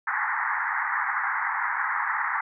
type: band-pass noise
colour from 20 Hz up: white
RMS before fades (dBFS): -27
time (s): 0.07-2.41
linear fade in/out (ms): 5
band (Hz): 810 to 2000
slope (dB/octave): 96
effects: none